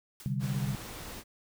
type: noise with exponential decay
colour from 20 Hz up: white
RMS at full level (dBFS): -46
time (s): 0.2-0.45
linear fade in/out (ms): 1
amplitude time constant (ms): 53
type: chord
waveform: sine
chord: C suspended second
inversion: none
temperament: equal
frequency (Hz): 130.81 / 146.83 / 196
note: C3 / D3 / G3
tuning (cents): 0 / 0 / 0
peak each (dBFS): -32 / -34 / -35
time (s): 0.26-0.75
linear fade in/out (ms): 0
type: noise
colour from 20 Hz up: pink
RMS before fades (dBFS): -43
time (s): 0.39-1.24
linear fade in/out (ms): 50
effects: none